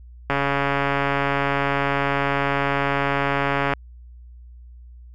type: click train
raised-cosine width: 0.5 ms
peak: -6 dBFS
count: 482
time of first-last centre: 0.3-3.736 s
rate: 140 Hz
effects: added 60 Hz sine -40 dBFS peak until 5.14 s